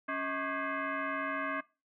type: tone with frequency modulation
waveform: sine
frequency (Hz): 277.2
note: C#4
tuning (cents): 0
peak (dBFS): -32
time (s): 0.08-1.61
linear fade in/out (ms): 10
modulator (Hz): 457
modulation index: 3.9
effects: noise-tail reverb RT60 0.3 s tail -22 dB re dry